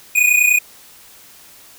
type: tone pair together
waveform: square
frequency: 2457 / 2487 Hz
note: D#7 / D#7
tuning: -22 / -1 cents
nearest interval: unison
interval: 21 cents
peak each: -14 / -15 dBFS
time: 0.15-0.59 s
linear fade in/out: 10 ms
effects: white hiss -44 dBFS RMS until 1.78 s

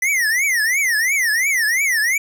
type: tone with vibrato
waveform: square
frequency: 1975.5 Hz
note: B6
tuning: in tune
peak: -16 dBFS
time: 0.02-2.18 s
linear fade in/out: 5 ms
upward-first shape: triangle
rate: 2.9 Hz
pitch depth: 290 cents each way
effects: none

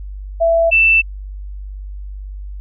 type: tone pair in turn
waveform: sine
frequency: 665 / 2660 Hz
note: E5 / E7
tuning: +15 / +15 cents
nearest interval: 2 octaves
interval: 2400 cents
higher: second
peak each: -10 / -8 dBFS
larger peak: second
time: 0.4-0.71 / 0.71-1.02 s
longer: neither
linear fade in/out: 20 ms
effects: added 49 Hz sine -26 dBFS peak until 2.6 s

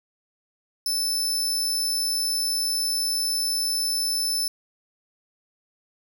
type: tone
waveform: sawtooth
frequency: 5274 Hz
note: E8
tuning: in tune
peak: -20 dBFS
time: 0.86-4.48 s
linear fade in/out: 2 ms
effects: none

